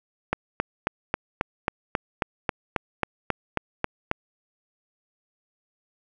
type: click train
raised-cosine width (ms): 0.5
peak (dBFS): -7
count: 15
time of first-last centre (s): 0.33-4.114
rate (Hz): 3.7
effects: none